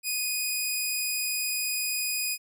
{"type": "tone", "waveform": "10% pulse", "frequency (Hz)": 2481, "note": "D#7", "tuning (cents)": -6, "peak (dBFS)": -18, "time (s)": [0.03, 2.38], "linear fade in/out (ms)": 50, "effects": []}